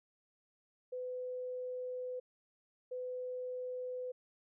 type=tone bursts at uneven times; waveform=sine; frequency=503 Hz; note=B4; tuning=32 cents sharp; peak=-38 dBFS; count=2; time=0.92-2.2 / 2.91-4.12 s; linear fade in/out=10 ms; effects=none